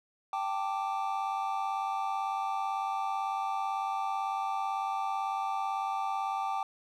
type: chord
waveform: triangle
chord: G suspended second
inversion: none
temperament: just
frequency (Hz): 784 / 882 / 1176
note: G5 / A5 / D6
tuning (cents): 0 / +4 / +2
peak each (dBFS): -31 / -34 / -34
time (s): 0.33-6.63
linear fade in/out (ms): 2
effects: none